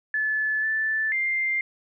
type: tone with pitch steps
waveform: sine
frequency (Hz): 1731 / 1757 / 2099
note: A6 / A6 / C7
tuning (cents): -29 / -3 / +5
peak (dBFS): -22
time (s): 0.14-1.61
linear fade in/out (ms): 2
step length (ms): 490
effects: none